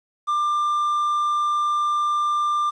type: tone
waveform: triangle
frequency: 1191 Hz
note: D6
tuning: 24 cents sharp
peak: -17 dBFS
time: 0.27-2.71 s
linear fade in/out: 20 ms
effects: resampled to 22050 Hz + 9-bit